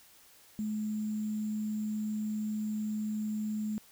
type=tone with sample-and-hold; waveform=sine; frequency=213.6 Hz; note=G#3; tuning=49 cents sharp; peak=-31 dBFS; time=0.59-3.78 s; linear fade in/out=0 ms; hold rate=7350 Hz; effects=white hiss -59 dBFS RMS until 3.91 s